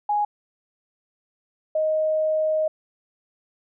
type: tone pair in turn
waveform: sine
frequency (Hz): 830.6 / 624.4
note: G#5 / D#5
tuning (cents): 0 / +6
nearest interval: perfect fourth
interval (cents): 494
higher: first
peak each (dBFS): -19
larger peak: neither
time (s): 0.09-0.25 / 1.75-2.68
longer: second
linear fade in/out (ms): 5
effects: none